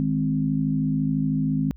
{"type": "chord", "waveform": "sine", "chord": "Ab major", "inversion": "second", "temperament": "equal", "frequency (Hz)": [155.56, 207.7, 261.6], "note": ["Eb3", "Ab3", "C4"], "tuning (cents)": [0, 0, 0], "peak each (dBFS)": [-24, -27, -24], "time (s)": [0, 1.71], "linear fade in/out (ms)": 0, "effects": ["added 60 Hz sine -42 dBFS peak until 1.76 s"]}